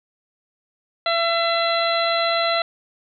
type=harmonic tone; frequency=673 Hz; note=E5; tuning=36 cents sharp; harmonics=1 / 2 / 3 / 4 / 5 / 6; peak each=-21 / -24 / -27 / -31 / -31 / -25 dBFS; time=1.06-2.62 s; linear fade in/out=2 ms; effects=none